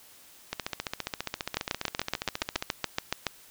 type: two click trains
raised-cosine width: 0.2 ms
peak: -9 / -13 dBFS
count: 13 / 32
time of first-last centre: 1.57-3.267 / 0.53-2.625 s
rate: 7.07 / 14.8 Hz
effects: white hiss -54 dBFS RMS until 3.5 s